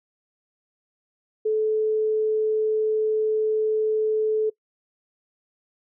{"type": "tone", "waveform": "sine", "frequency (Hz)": 433.5, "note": "A4", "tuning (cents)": -26, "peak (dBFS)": -19, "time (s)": [1.45, 4.5], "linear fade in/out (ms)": 10, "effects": ["noise-tail reverb RT60 0.1 s tail -22 dB re dry"]}